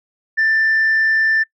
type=tone; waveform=sine; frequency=1775 Hz; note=A6; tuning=15 cents sharp; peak=-11 dBFS; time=0.37-1.44 s; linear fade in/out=20 ms; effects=noise-tail reverb RT60 0.1 s tail -24 dB re dry + tanh soft clip ceiling -10 dBFS